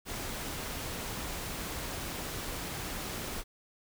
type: noise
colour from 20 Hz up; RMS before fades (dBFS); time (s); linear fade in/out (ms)
pink; -38; 0.05-3.44; 50
effects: none